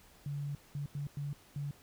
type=tone bursts at uneven times; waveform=sine; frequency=143.3 Hz; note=D3; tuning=42 cents flat; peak=-35 dBFS; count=5; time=0.26-0.55 / 0.75-0.86 / 0.95-1.07 / 1.17-1.33 / 1.56-1.71 s; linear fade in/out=2 ms; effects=pink hiss -61 dBFS RMS until 1.82 s